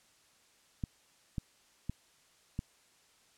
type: clicks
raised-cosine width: 5 ms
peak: -22 dBFS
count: 4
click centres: 0.838 / 1.382 / 1.896 / 2.591 s
effects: white hiss -66 dBFS RMS until 3.37 s + low-pass 9000 Hz 12 dB/octave